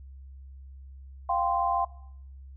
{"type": "chord", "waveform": "sine", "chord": "F suspended second", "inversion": "none", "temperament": "equal with one note detuned", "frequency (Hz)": [698.5, 784, 1040.5], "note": ["F5", "G5", "C6"], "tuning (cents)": [0, 0, -10], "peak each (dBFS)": -28, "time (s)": [1.29, 1.85], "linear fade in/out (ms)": 5, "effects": ["noise-tail reverb RT60 0.7 s tail -20 dB re dry", "added 67 Hz sine -43 dBFS peak until 2.56 s"]}